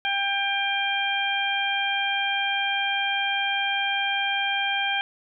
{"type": "harmonic tone", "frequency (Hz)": 795, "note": "G5", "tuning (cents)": 24, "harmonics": [1, 2, 3, 4], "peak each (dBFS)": [-28, -28, -28, -28], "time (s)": [0.05, 5.01], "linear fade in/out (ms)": 0, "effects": []}